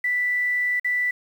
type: tone with dropouts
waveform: sine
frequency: 1975.5 Hz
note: B6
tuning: in tune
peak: -20 dBFS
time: 0.04-1.11 s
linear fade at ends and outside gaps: 5 ms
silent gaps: 0.798-0.845 s
effects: 8-bit